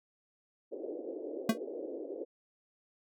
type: band-pass noise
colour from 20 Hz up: white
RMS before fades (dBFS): -41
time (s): 0.71-2.25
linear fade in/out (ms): 20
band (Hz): 300 to 540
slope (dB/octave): 48
type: tone with exponential decay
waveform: square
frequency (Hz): 223.9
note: A3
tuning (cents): +30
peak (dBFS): -22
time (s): 1.49-1.58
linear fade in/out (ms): 5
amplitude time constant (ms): 18
effects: none